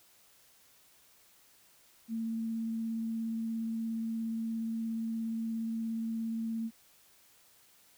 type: tone with vibrato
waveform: sine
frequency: 225.8 Hz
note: A3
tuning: 45 cents sharp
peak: -32 dBFS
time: 2.08-6.71 s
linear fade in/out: 50 ms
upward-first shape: sine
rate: 17 Hz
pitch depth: 10 cents each way
effects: white hiss -63 dBFS RMS until 7.97 s